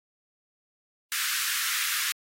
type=high-pass noise; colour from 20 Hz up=pink; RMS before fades=-29 dBFS; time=1.12-2.12 s; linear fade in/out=0 ms; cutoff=1300 Hz; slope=48 dB/octave; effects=AAC 48 kbps